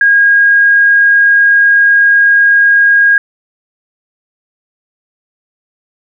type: tone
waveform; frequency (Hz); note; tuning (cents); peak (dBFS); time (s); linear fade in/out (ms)
sine; 1632; G#6; -31; -4; 0.01-3.18; 2
effects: none